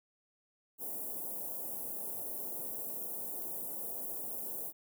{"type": "band-stop noise", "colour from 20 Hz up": "white", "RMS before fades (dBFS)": -40, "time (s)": [0.78, 4.73], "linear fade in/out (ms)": 50, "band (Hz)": [720, 11000], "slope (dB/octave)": 24, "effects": ["high-pass 200 Hz 12 dB/octave"]}